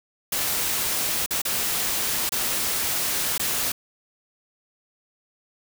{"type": "noise with dropouts", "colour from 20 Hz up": "white", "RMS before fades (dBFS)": -25, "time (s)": [0.32, 3.72], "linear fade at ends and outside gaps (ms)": 5, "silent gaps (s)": [[1.262, 1.307], [1.418, 1.451], [2.293, 2.32], [3.379, 3.395]], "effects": []}